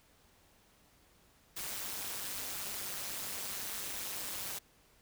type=noise with amplitude modulation; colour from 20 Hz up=white; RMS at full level=-37 dBFS; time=1.56-4.59 s; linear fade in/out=10 ms; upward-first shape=sine; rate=198 Hz; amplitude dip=75%; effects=pink hiss -66 dBFS RMS until 5.01 s